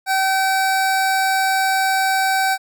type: tone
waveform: 25% pulse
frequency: 768 Hz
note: G5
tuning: 36 cents flat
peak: -12 dBFS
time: 0.06-2.58 s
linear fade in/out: 50 ms
effects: none